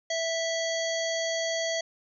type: harmonic tone with a mistuned harmonic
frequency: 658 Hz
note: E5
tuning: 3 cents flat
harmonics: 1 / 3 / 5 / 7 / 9 / 10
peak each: -29 / -34 / -36 / -37 / -39 / -39 dBFS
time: 0.1-1.81 s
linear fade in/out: 5 ms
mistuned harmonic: 7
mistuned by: -36 cents
effects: none